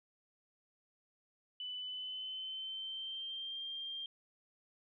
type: tone with pitch glide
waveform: sine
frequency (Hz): 2992 to 3188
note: F#7 to G7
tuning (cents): +19 to +28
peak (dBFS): -40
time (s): 1.6-4.06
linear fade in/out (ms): 2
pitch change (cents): +109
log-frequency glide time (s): 1.77-3.6
effects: none